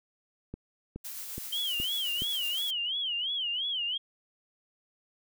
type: click train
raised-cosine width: 3 ms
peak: -25 dBFS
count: 5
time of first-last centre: 0.54-2.221 s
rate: 2.38 Hz
type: noise with tremolo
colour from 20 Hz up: blue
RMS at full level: -39 dBFS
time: 1.04-2.71 s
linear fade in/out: 10 ms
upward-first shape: sine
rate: 7.9 Hz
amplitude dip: 25%
type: tone with vibrato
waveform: sine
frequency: 3076 Hz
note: G7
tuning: 33 cents flat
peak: -29 dBFS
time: 1.52-3.98 s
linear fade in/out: 10 ms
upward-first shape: sine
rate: 2.9 Hz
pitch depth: 170 cents each way
effects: none